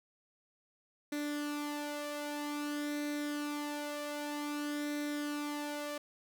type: tone with flanger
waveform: sawtooth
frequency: 293.7 Hz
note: D4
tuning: in tune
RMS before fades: -38 dBFS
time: 1.12-5.98 s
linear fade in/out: 5 ms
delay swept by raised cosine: 0.51 to 2.91 ms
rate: 0.26 Hz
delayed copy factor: +0.55
effects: none